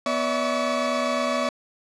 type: tone cluster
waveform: 40% pulse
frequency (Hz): 246 / 576 / 647 / 1124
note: B3 / D5 / E5 / C#6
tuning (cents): -7 / -34 / -32 / +24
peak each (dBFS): -28 / -26 / -27 / -27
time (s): 0.06-1.49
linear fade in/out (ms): 2
effects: low-pass 6000 Hz 12 dB/octave